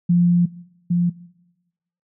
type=tone pair in turn; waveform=sine; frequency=174.5 / 174.5 Hz; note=F3 / F3; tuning=-1 / -1 cents; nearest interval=unison; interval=0 cents; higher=neither; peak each=-12 / -15 dBFS; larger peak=first; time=0.09-0.46 / 0.9-1.1 s; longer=first; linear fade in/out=10 ms; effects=noise-tail reverb RT60 1.0 s tail -21 dB re dry